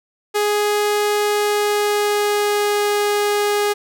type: tone with pitch glide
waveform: sawtooth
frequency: 415.8 to 412.9 Hz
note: G#4 to G#4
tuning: +2 to -10 cents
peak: -12 dBFS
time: 0.34-3.74 s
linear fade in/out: 20 ms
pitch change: -12 cents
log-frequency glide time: 1.21-2.91 s
effects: none